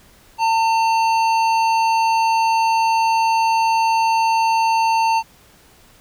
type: tone with tanh clipping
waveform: sine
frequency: 900 Hz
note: A5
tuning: 39 cents sharp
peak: -16 dBFS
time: 0.38-5.23 s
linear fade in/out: 50 ms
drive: 14 dB
effects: pink hiss -50 dBFS RMS until 6 s